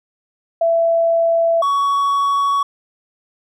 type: tone pair in turn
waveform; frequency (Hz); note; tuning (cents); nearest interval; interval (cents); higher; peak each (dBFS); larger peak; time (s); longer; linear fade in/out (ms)
sine / triangle; 667 / 1121.8; E5 / C#6; +20 / +20; major sixth; 900; second; -12; neither; 0.61-1.62 / 1.62-2.63; neither; 5
effects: none